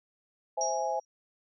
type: chord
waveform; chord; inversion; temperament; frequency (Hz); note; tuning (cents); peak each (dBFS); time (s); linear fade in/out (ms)
sine; C augmented; none; equal; 523.3 / 659.3 / 830.6; C5 / E5 / G#5; 0 / 0 / 0; -34 / -33 / -31; 0.57-1; 10
type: tone with exponential decay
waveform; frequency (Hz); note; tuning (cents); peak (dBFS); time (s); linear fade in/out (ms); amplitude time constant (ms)
sine; 5690; F8; +31; -28; 0.61-1.05; 2; 95
effects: none